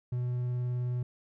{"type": "tone with vibrato", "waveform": "triangle", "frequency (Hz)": 123.47, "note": "B2", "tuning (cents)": 0, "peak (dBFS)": -27, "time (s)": [0.12, 1.03], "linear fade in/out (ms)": 5, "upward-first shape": "sine", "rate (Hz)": 19, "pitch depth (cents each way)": 9, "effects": []}